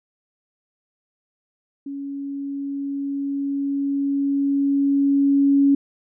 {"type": "tone with level ramp", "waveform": "sine", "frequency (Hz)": 279.1, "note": "C#4", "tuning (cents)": 12, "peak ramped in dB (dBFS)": [-28, -12], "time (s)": [1.86, 5.75], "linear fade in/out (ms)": 5, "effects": []}